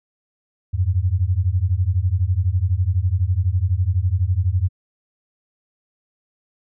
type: beating tone pair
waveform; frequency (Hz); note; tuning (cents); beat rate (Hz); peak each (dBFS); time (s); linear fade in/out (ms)
sine; 85.8 / 97.8; F2 / G2; -30 / -4; 12; -19; 0.73-4.69; 20
effects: none